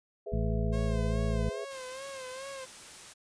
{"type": "chord", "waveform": "sine", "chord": "E major", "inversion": "first", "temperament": "equal", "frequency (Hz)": [415.3, 493.9, 659.3], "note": ["G#4", "B4", "E5"], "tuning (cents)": [0, 0, 0], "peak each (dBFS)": [-38, -42, -41], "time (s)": [0.26, 1.65], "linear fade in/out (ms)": 10}
{"type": "harmonic tone", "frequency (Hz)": 55, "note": "A1", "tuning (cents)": 0, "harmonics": [1, 2, 3, 4], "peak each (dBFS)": [-30, -33, -35, -36], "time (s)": [0.32, 1.5], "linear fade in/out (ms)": 10}
{"type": "tone with vibrato", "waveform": "sawtooth", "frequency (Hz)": 530, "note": "C5", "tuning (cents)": 22, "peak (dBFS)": -36, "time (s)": [0.72, 2.66], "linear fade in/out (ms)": 20, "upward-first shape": "sine", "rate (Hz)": 2.4, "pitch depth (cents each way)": 72}
{"type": "noise", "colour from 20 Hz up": "white", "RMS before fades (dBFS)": -48, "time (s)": [1.7, 3.14], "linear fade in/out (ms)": 20}
{"effects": ["resampled to 22050 Hz"]}